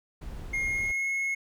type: noise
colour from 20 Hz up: brown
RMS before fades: -39 dBFS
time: 0.21-0.92 s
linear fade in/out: 10 ms
type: tone with pitch glide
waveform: triangle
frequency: 2138 to 2174 Hz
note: C7 to C#7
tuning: +37 to -34 cents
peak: -25 dBFS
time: 0.53-1.35 s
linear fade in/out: 10 ms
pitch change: +29 cents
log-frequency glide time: 0.63-1.08 s
effects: none